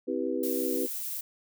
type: chord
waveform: sine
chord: C major seventh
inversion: none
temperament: just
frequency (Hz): 261.6 / 327 / 392.4 / 490.5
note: C4 / E4 / G4 / B4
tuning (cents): 0 / -14 / +2 / -12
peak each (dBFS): -33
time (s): 0.07-0.87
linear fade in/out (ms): 20
type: noise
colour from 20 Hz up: violet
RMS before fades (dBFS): -35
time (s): 0.43-1.21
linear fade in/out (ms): 5
effects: none